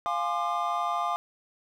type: chord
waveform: triangle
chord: D half-diminished seventh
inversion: first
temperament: equal with one note detuned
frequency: 698.5 / 830.6 / 1046.5 / 1199.3 Hz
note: F5 / Ab5 / C6 / D6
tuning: 0 / 0 / 0 / +36 cents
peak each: -29 / -32 / -32 / -28 dBFS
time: 0.06-1.16 s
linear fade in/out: 0 ms
effects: none